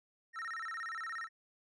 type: tone with vibrato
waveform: triangle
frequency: 1568 Hz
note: G6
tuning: in tune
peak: -37 dBFS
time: 0.33-1.29 s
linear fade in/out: 50 ms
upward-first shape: square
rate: 17 Hz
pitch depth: 290 cents each way
effects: resampled to 22050 Hz